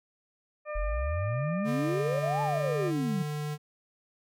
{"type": "harmonic tone", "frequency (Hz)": 601, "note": "D5", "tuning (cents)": 40, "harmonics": [1, 2, 3, 4], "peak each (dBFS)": [-34, -40, -44, -46], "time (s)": [0.65, 2.92], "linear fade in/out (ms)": 50}
{"type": "exponential two-way sweep", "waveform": "sine", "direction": "up then down", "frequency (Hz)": [40.31, 882, 171.8], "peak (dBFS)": -28, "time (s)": [0.75, 3.23], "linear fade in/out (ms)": 10, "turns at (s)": 2.42}
{"type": "tone with pitch glide", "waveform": "square", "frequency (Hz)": [144.2, 149.29], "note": ["D3", "D3"], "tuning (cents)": [-31, 29], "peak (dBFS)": -32, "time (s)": [1.64, 3.58], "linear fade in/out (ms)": 50, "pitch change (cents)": 60, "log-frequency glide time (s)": [1.92, 3.18]}
{"effects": []}